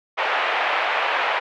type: band-pass noise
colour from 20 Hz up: pink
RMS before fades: -22 dBFS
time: 0.17-1.4 s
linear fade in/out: 20 ms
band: 600 to 2800 Hz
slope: 24 dB/octave
effects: none